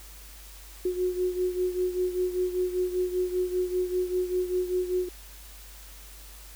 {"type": "beating tone pair", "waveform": "sine", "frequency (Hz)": [362.8, 367.9], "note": ["F#4", "F#4"], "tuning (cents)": [-34, -10], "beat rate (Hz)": 5.1, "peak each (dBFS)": [-26, -31], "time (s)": [0.85, 5.09], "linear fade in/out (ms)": 5, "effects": ["added 50 Hz sine -46 dBFS peak until 6.55 s", "white hiss -49 dBFS RMS until 6.55 s"]}